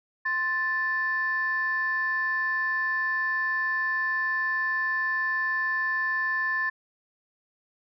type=tone pair together; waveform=sine; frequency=1046.5 / 1760 Hz; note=C6 / A6; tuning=0 / 0 cents; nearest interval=major sixth; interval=900 cents; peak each=-31 / -24 dBFS; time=0.25-6.7 s; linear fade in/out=10 ms; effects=tanh soft clip ceiling -18 dBFS